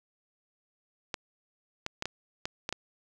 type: clicks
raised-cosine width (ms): 0.2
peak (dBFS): -15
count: 7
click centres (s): 1.142 / 1.864 / 2.024 / 2.056 / 2.455 / 2.691 / 2.726
effects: none